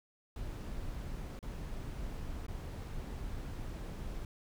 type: noise with dropouts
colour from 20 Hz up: brown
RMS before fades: -41 dBFS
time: 0.36-4.25 s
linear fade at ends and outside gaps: 2 ms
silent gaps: 1.391-1.427 / 2.466-2.482 s
effects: none